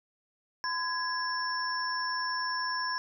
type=tone cluster; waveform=sine; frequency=1015 / 1661 / 5410 Hz; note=B5 / G#6 / E8; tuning=+47 / 0 / +44 cents; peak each=-33 / -34 / -35 dBFS; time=0.64-2.98 s; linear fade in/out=0 ms; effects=none